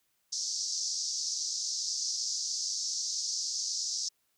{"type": "band-pass noise", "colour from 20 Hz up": "white", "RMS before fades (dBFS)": -34, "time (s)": [0.32, 4.09], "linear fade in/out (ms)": 10, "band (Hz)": [4800, 6300], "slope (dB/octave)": 48, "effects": ["white hiss -75 dBFS RMS until 4.37 s"]}